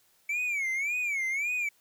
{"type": "tone with vibrato", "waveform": "triangle", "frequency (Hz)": 2274, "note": "C#7", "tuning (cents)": 44, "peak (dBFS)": -26, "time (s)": [0.29, 1.69], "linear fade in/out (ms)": 5, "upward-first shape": "sine", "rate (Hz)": 1.8, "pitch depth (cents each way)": 160, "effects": ["white hiss -66 dBFS RMS until 1.8 s"]}